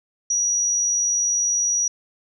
sine tone, 5800 Hz, F#8, 35 cents flat, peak -18 dBFS, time 0.3-1.88 s, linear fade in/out 5 ms, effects none

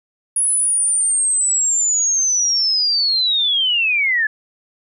sine linear sweep, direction down, 10410 to 1692 Hz, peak -14 dBFS, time 0.36-4.27 s, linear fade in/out 5 ms, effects none

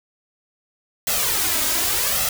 white noise with flanger, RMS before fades -21 dBFS, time 1.07-2.29 s, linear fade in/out 2 ms, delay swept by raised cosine 1.5 to 3.2 ms, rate 0.86 Hz, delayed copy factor +0.7, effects none

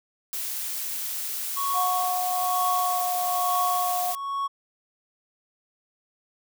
blue noise, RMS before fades -31 dBFS, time 0.33-4.15 s, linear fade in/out 0 ms
triangle tone with tremolo, 1108.7 Hz, C#6, in tune, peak -21 dBFS, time 1.56-4.48 s, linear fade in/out 20 ms, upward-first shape triangle, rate 1.1 Hz, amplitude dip 85%
sine tone with pitch glide, 727 to 719.5 Hz, F#5 to F#5, -31 to -49 cents, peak -25 dBFS, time 1.73-4.15 s, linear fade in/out 50 ms, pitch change -18 cents, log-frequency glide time 2.49-3.2 s
effects none

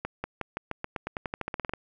accelerating click train, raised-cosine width 0.5 ms, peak -16 dBFS, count 18, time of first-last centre 0.05-1.736 s, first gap 190 ms, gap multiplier 0.91, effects none

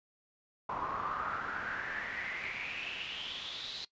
brown noise with band-pass filter sweep, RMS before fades -39 dBFS, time 0.69-3.85 s, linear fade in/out 5 ms, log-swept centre 1000 to 4100 Hz, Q 6.6, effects noise-tail reverb RT60 0.1 s tail -19 dB re dry + resampled to 16000 Hz

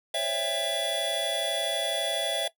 square tone cluster, 530 / 562 / 662 / 800 / 3422 Hz, C5 / C#5 / E5 / G5 / A7, +22 / +24 / +7 / +35 / -49 cents, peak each -40 / -35 / -31 / -39 / -31 dBFS, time 0.14-2.48 s, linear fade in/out 5 ms, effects noise-tail reverb RT60 0.1 s tail -17 dB re dry

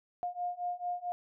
sine beating tone pair, 708 / 712.5 Hz, F5 / F5, +23 / +34 cents, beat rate 4.5 Hz, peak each -37 / -36 dBFS, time 0.23-1.12 s, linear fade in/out 0 ms, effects none

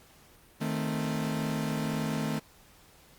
40% pulse chord, A diminished, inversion second, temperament equal, 155.56 / 220 / 261.6 Hz, Eb3 / A3 / C4, 0 / 0 / 0 cents, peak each -32 / -32 / -35 dBFS, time 0.6-2.4 s, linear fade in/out 20 ms, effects pink hiss -58 dBFS RMS until 3.18 s + Opus 48 kbps

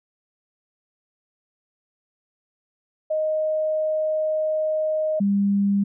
sine tone pair in turn, 622.3 / 200.1 Hz, D#5 / G3, 0 / +36 cents, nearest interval octave + minor sixth, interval 1964 cents, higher first, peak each -20 / -17 dBFS, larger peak second, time 3.1-5.2 / 5.2-5.84 s, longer first, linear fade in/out 10 ms, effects none

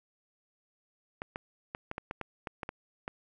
clicks, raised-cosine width 0.5 ms, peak -21 dBFS, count 11, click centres 1.219 / 1.359 / 1.749 / 1.914 / 1.981 / 2.111 / 2.213 / 2.472 / 2.632 / 2.691 / 3.079 s, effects none

